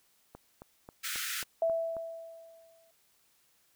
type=click train; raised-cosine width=1 ms; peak=-32 dBFS; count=7; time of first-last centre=0.35-1.967 s; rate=3.71 Hz
type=high-pass noise; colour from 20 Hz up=pink; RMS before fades=-36 dBFS; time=1.03-1.44 s; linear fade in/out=20 ms; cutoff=1300 Hz; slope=96 dB/octave
type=tone with exponential decay; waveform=sine; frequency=660 Hz; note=E5; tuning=2 cents sharp; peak=-24 dBFS; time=1.62-2.91 s; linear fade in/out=2 ms; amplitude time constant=280 ms
effects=white hiss -69 dBFS RMS until 3.75 s